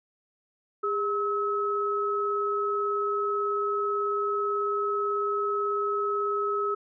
sine tone pair together, 407.2 / 1289 Hz, G#4 / E6, -34 / -39 cents, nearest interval octave + minor sixth, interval 1995 cents, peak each -28 / -27 dBFS, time 0.83-6.75 s, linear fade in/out 10 ms, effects none

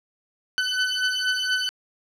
20% pulse beating tone pair, 1504 / 1508.2 Hz, F#6 / F#6, +28 / +33 cents, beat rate 4.2 Hz, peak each -20 dBFS, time 0.58-1.69 s, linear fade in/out 0 ms, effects low-pass 7000 Hz 12 dB/octave

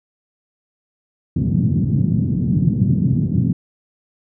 pink band-pass noise, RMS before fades -17 dBFS, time 1.36-3.53 s, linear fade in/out 5 ms, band 110 to 210 Hz, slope 24 dB/octave, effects none

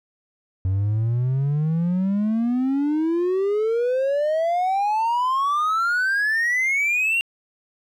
triangle exponential sweep, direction up, 92.5 to 2794 Hz, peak -16 dBFS, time 0.65-7.21 s, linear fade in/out 0 ms, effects tanh soft clip ceiling -12 dBFS

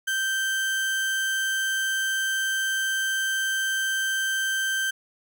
35% pulse tone, 1561 Hz, G6, 8 cents flat, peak -22 dBFS, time 0.07-4.91 s, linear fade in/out 10 ms, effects none

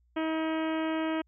harmonic tone with a mistuned harmonic, 318.7 Hz, D#4, 42 cents sharp, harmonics 1 / 2 / 3 / 4 / 5 / 6 / 7 / 8 / 9 / 10, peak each -29 / -35 / -39 / -41 / -43 / -45 / -46 / -47 / -48 / -49 dBFS, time 0.16-1.22 s, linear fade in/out 10 ms, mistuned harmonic 8, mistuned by -18 cents, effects added 60 Hz sine -64 dBFS peak until 1.27 s

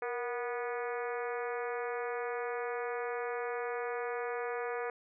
harmonic tone with a mistuned harmonic, 244.6 Hz, B3, 16 cents flat, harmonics 2 / 3 / 4 / 5 / 6 / 7 / 8 / 9 / 10, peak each -36 / -42 / -45 / -44 / -46 / -46 / -50 / -49 / -55 dBFS, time 0.02-4.9 s, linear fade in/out 2 ms, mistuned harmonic 2, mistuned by -53 cents, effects none

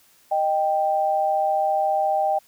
sine tone pair together, 619.5 / 785 Hz, D#5 / G5, -8 / +2 cents, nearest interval major third, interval 410 cents, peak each -23 / -20 dBFS, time 0.31-2.39 s, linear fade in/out 10 ms, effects white hiss -57 dBFS RMS until 2.47 s

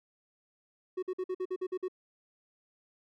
triangle tone bursts, 370 Hz, F#4, in tune, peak -29 dBFS, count 9, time 0.97-1.883 s, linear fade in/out 10 ms, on 57 ms, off 50 ms, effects none

